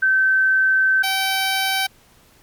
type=tone pair in turn; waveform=sine / 10% pulse; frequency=1542 / 771 Hz; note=G6 / G5; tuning=-29 / -29 cents; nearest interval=octave; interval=1200 cents; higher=first; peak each=-13 / -10 dBFS; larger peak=second; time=0.02-1.03 / 1.03-1.87 s; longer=first; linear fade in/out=10 ms; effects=pink hiss -53 dBFS RMS until 2.42 s + MP3 96 kbps